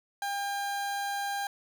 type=tone; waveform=30% pulse; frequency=802 Hz; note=G5; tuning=39 cents sharp; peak=-28 dBFS; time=0.22-1.47 s; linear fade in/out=2 ms; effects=none